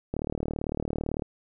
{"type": "click train", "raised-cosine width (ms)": 2, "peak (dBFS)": -16, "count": 42, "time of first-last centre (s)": [0.14, 1.222], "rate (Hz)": 37.9, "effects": []}